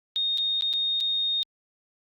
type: tone with dropouts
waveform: sine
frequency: 3699 Hz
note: A#7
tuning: 14 cents flat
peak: -23 dBFS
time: 0.16-1.43 s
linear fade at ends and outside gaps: 0 ms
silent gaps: 0.375-0.382 / 0.61-0.622 / 0.73-0.736 / 1.003-1.008 s
effects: Opus 48 kbps